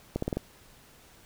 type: accelerating click train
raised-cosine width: 2 ms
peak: -15 dBFS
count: 5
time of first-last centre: 0.16-0.37 s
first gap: 64 ms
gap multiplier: 0.87
effects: pink hiss -56 dBFS RMS until 1.25 s